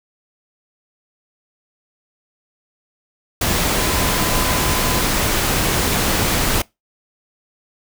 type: tone in noise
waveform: sine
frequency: 1013 Hz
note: B5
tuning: 44 cents sharp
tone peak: -28 dBFS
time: 3.78-5.01 s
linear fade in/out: 5 ms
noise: pink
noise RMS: -18 dBFS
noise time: 3.41-6.62 s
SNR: -13 dB
effects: noise-tail reverb RT60 0.2 s tail -23 dB re dry